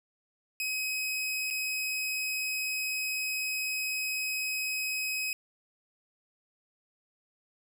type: tone with dropouts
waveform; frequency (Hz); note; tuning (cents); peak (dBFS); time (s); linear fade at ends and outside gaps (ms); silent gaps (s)
sawtooth; 2536; D#7; +32; -27; 0.6-5.33; 1; 1.503-1.508
effects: none